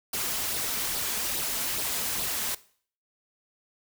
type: noise with flanger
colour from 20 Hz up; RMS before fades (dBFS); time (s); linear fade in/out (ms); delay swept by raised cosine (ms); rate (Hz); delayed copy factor
white; -30; 0.13-2.55; 5; 0.21 to 4.71; 2.4; +0.5
effects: noise-tail reverb RT60 0.5 s tail -19 dB re dry